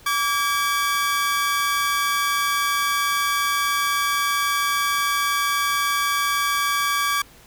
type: tone pair together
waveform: sawtooth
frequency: 1150 / 1626.3 Hz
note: D6 / G#6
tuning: -37 / -37 cents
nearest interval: tritone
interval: 600 cents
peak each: -17 / -22 dBFS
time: 0.06-7.22 s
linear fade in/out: 5 ms
effects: pink hiss -49 dBFS RMS until 7.46 s